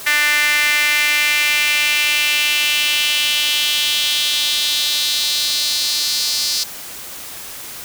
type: tone with high-pass filter sweep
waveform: sawtooth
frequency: 296.6 Hz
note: D4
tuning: 17 cents sharp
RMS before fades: -17 dBFS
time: 0.06-6.64 s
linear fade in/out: 10 ms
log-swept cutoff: 1900 to 4700 Hz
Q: 3.5
effects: white hiss -32 dBFS RMS until 7.84 s